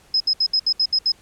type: tone bursts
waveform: sine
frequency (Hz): 5110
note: D#8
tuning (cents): +45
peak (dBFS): -15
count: 8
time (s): 0.14-1.12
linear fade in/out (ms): 5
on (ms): 63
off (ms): 68
effects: pink hiss -53 dBFS RMS until 1.21 s + low-pass 11000 Hz 12 dB/octave